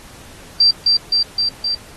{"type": "tone with echo", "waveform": "sine", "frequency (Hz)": 4699, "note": "D8", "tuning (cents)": 0, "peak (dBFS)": -8, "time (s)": [0.6, 0.71], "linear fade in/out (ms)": 5, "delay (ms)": 260, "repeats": 4, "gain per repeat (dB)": -2, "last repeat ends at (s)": 1.75, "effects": ["pink hiss -41 dBFS RMS until 1.96 s", "AAC 32 kbps"]}